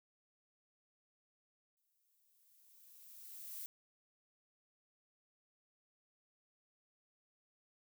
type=noise with exponential growth; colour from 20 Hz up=violet; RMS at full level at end=-45 dBFS; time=1.77-3.66 s; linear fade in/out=0 ms; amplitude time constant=410 ms; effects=none